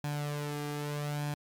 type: tone with flanger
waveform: sawtooth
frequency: 146.83 Hz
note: D3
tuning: in tune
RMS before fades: -35 dBFS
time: 0.04-1.34 s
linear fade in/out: 2 ms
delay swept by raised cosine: 1.2 to 2.5 ms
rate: 0.81 Hz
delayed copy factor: +0.6
effects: MP3 96 kbps